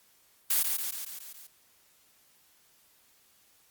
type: noise with echo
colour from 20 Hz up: blue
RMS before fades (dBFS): -25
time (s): 0.5-0.63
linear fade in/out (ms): 5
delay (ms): 140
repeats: 6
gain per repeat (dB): -4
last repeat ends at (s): 1.47
effects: white hiss -64 dBFS RMS until 3.7 s + Opus 48 kbps